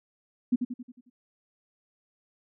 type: tone with echo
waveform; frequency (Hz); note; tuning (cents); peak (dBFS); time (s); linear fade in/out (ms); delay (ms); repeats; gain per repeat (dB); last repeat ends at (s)
sine; 246.9; B3; 0; -19; 0.52-0.56; 10; 90; 6; -6; 1.1
effects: none